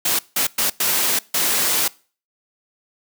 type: noise bursts at uneven times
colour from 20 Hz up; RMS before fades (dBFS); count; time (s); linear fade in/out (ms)
white; -19; 5; 0.05-0.19 / 0.36-0.47 / 0.58-0.7 / 0.8-1.19 / 1.34-1.88; 5
effects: noise-tail reverb RT60 0.4 s tail -23 dB re dry + high-pass 150 Hz 12 dB/octave